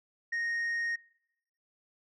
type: tone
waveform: sine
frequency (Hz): 1861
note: A#6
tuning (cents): -3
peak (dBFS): -27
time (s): 0.32-0.96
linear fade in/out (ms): 10
effects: noise-tail reverb RT60 0.8 s tail -24 dB re dry + tanh soft clip ceiling -29 dBFS